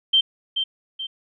sine tone with echo, 3136 Hz, G7, in tune, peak -13 dBFS, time 0.13-0.21 s, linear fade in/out 10 ms, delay 430 ms, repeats 2, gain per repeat -7 dB, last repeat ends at 1.07 s, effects none

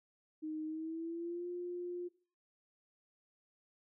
sine tone with pitch glide, 311.1 to 353.3 Hz, D#4 to F4, 0 to +20 cents, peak -38 dBFS, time 0.42-2.09 s, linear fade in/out 20 ms, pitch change +220 cents, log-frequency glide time 0.65-1.48 s, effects noise-tail reverb RT60 0.4 s tail -19 dB re dry

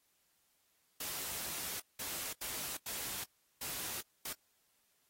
white noise bursts at uneven times, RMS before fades -41 dBFS, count 6, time 1-1.8 / 1.99-2.33 / 2.41-2.77 / 2.86-3.24 / 3.61-4.01 / 4.25-4.33 s, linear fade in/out 5 ms, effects white hiss -75 dBFS RMS until 5.09 s + AAC 48 kbps

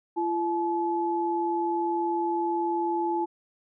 sine tone pair together, 341 / 859.3 Hz, F4 / A5, -41 / -41 cents, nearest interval octave + major third, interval 1600 cents, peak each -27 dBFS, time 0.16-3.26 s, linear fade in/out 20 ms, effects none

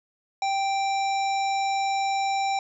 harmonic tone, 784 Hz, G5, in tune, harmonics 1 / 3 / 5 / 7 / 9, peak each -23 / -33 / -37 / -40 / -42 dBFS, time 0.42-2.59 s, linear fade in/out 2 ms, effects none

